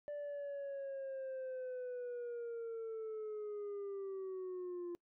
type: linear sweep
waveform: sine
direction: down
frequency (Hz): 587.3 to 345.9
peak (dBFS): -38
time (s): 0.08-4.95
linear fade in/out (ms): 0
effects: noise-tail reverb RT60 0.1 s tail -26 dB re dry + tanh soft clip ceiling -40 dBFS